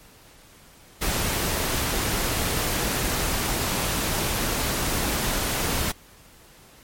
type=noise; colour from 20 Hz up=pink; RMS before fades=-25 dBFS; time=1.01-5.92 s; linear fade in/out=10 ms; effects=pink hiss -51 dBFS RMS until 6.83 s + MP3 64 kbps